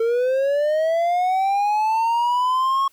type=linear sweep; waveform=triangle; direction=up; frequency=449.5 to 1100 Hz; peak=-15 dBFS; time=0-2.88 s; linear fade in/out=5 ms; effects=white hiss -59 dBFS RMS until 2.92 s